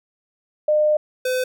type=tone pair in turn; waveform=sine / square; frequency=606 / 508.7 Hz; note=D#5 / C5; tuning=-46 / -49 cents; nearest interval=minor third; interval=303 cents; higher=first; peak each=-14 / -20 dBFS; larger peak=first; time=0.68-0.97 / 1.25-1.44 s; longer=first; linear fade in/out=5 ms; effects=none